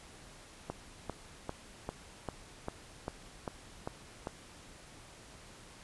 click train, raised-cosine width 1 ms, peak -22 dBFS, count 10, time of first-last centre 0.7-4.271 s, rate 2.52 Hz, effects pink hiss -54 dBFS RMS until 5.83 s + resampled to 24000 Hz

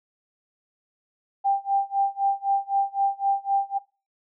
sine tone with tremolo, 791 Hz, G5, 15 cents sharp, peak -17 dBFS, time 1.44-3.79 s, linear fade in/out 20 ms, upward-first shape sine, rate 3.9 Hz, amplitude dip 95%, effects noise-tail reverb RT60 0.3 s tail -19 dB re dry

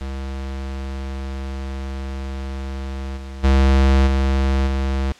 square tone with level steps, 67.2 Hz, C2, 47 cents sharp, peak -26 / -31 / -12 / -16 / -19 dBFS, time 0.01-5.12 s, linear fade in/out 0 ms, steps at 3.16 / 3.43 / 4.06 / 4.66 s, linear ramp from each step 20 ms, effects white hiss -46 dBFS RMS until 5.19 s + low-pass 5000 Hz 12 dB/octave

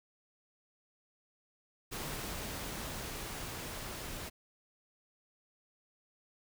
pink noise with level ramp, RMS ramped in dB -40 to -43 dBFS, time 1.91-4.3 s, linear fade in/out 20 ms, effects none

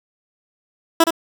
15% pulse tone with echo, 330 Hz, E4, 2 cents sharp, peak -3 dBFS, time 1-1.04 s, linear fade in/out 5 ms, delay 67 ms, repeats 1, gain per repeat -6 dB, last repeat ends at 1.107 s, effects none

